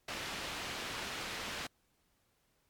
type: low-pass noise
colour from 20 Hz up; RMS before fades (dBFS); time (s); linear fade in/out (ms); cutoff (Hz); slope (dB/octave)
white; -41; 0.08-1.67; 5; 3600; 12
effects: pink hiss -75 dBFS RMS until 2.69 s + MP3 96 kbps